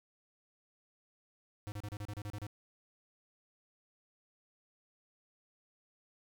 square tone bursts, 103.83 Hz, G#2, in tune, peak -40 dBFS, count 10, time 1.67-2.467 s, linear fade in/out 0 ms, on 50 ms, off 33 ms, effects none

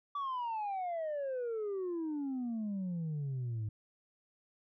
sine exponential sweep, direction down, 1162 to 104.2 Hz, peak -32 dBFS, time 0.15-3.69 s, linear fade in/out 5 ms, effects tanh soft clip ceiling -33 dBFS

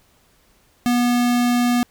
square tone, 242.9 Hz, B3, 29 cents flat, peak -16 dBFS, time 0.86-1.83 s, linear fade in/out 0 ms, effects pink hiss -58 dBFS RMS until 1.9 s

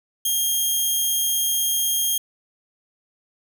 5% pulse tone, 3228 Hz, G#7, 50 cents flat, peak -11 dBFS, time 0.25-2.18 s, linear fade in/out 5 ms, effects none

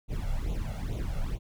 brown noise with flanger, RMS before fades -31 dBFS, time 0.08-1.39 s, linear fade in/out 50 ms, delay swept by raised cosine 0.29 to 1.49 ms, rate 2.3 Hz, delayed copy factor +0.8, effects none

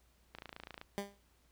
click train, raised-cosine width 0.3 ms, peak -30 dBFS, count 14, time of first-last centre 0.35-0.814 s, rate 28 Hz
15% pulse tone with exponential decay, 200.6 Hz, G3, 40 cents sharp, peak -27 dBFS, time 0.98-1.19 s, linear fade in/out 0 ms, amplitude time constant 44 ms
effects added 60 Hz sine -70 dBFS peak until 1.51 s + pink hiss -72 dBFS RMS until 1.51 s

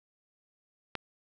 click, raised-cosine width 0.3 ms, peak -17 dBFS, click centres 0.953 s, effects none

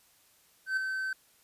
triangle tone with ADSR envelope, 1538 Hz, G6, 33 cents flat, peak -23 dBFS, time 0.66-1.13 s, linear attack 110 ms, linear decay 6 ms, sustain -6 dB, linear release 3 ms, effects white hiss -64 dBFS RMS until 1.43 s + resampled to 32000 Hz

